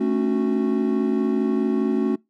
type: tone cluster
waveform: triangle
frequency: 220.2 / 273 / 297.7 / 368.2 Hz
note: A3 / C#4 / D4 / F#4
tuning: +2 / -26 / +24 / -8 cents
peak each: -21 / -21 / -29 / -22 dBFS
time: 0-2.16 s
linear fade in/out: 10 ms
effects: noise-tail reverb RT60 0.2 s tail -25 dB re dry